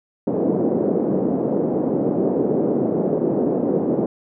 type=band-pass noise; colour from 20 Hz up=white; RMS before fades=-20 dBFS; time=0.27-4.06 s; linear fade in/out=2 ms; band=170 to 480 Hz; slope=24 dB/octave; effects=none